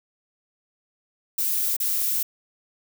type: noise with dropouts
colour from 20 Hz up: violet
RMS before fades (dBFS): -24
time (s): 1.38-2.23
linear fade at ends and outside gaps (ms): 5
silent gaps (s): 1.767-1.801
effects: none